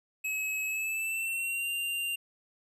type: tone with pitch glide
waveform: square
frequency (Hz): 2568 to 2784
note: E7 to F7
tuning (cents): -46 to -6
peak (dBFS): -31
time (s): 0.24-2.16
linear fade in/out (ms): 10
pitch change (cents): +140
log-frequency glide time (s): 0.65-1.7
effects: none